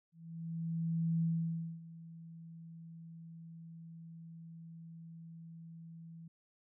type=tone with ADSR envelope; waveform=sine; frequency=165 Hz; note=E3; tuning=2 cents sharp; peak=-29 dBFS; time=0.12-6.28 s; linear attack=1100 ms; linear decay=580 ms; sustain=-19 dB; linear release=5 ms; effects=none